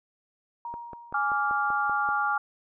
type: tone with exponential decay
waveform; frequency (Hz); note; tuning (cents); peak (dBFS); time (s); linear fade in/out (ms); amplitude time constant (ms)
sine; 943; A#5; +20; -32; 0.65-1.94; 2; 280
type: click train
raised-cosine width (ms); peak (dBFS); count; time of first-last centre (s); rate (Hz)
1; -26; 8; 0.74-2.089; 5.19
type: chord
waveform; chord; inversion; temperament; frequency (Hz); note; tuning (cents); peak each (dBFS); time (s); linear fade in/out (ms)
sine; D diminished; second; equal with one note detuned; 830.6 / 1165.2 / 1396.9; Ab5 / D6 / F6; 0 / -14 / 0; -28 / -29 / -27; 1.14-2.38; 5
effects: none